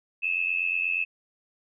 sine tone with amplitude modulation, 2600 Hz, E7, 24 cents flat, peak -20 dBFS, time 0.22-1.05 s, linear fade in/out 20 ms, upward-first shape sine, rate 88.4 Hz, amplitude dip 90%, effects none

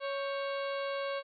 harmonic tone with a mistuned harmonic, 554.4 Hz, C#5, in tune, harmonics 1 / 2 / 3 / 4 / 5 / 6 / 7 / 8, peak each -34 / -40 / -44 / -46 / -48 / -50 / -51 / -52 dBFS, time 0-1.23 s, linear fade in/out 50 ms, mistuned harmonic 3, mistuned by -91 cents, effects none

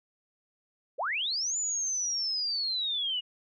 sine linear two-way sweep, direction up then down, 420.4 to 7070 to 2864 Hz, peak -28 dBFS, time 0.98-3.21 s, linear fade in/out 20 ms, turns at 1.57 s, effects none

